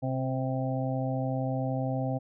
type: harmonic tone with a mistuned harmonic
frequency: 130.7 Hz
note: C3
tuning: 1 cent flat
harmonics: 1 / 2 / 4 / 5 / 6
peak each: -30 / -33 / -36 / -37 / -38 dBFS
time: 0.02-2.19 s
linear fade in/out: 20 ms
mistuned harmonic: 2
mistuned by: +15 cents
effects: none